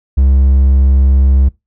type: tone with hard clipping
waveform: triangle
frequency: 67.2 Hz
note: C2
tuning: 47 cents sharp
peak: -7 dBFS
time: 0.17-1.49 s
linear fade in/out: 10 ms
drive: 6 dB
effects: noise-tail reverb RT60 0.2 s tail -22 dB re dry